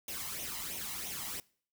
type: noise with flanger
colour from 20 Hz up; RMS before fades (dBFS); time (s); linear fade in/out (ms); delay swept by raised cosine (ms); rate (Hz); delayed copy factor
white; -40; 0.08-1.4; 2; 0.32 to 1.02; 3; +0.65
effects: noise-tail reverb RT60 0.5 s tail -23 dB re dry